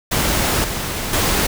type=noise with level steps; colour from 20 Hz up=pink; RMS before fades=-18 / -24 / -17 dBFS; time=0.11-1.47 s; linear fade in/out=10 ms; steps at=0.64 / 1.13 s; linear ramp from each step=2 ms; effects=none